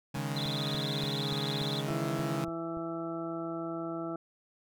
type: chord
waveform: sawtooth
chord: C# suspended second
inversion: none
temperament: equal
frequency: 138.59 / 155.56 / 207.7 Hz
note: C#3 / D#3 / G#3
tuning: 0 / 0 / 0 cents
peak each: -31 / -33 / -35 dBFS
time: 0.14-2.45 s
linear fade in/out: 10 ms
type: click train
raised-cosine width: 5 ms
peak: -36 dBFS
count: 10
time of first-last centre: 0.17-2.771 s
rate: 3.46 Hz
type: tone with vibrato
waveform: sine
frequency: 3729 Hz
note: A#7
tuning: in tune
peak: -35 dBFS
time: 0.36-1.81 s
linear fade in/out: 5 ms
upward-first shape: sine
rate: 20 Hz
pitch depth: 190 cents each way
type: harmonic tone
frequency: 166.1 Hz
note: E3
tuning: 13 cents sharp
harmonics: 1 / 2 / 3 / 4 / 5 / 7 / 8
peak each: -43 / -36 / -48 / -40 / -50 / -51 / -43 dBFS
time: 1.88-4.16 s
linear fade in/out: 2 ms
effects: none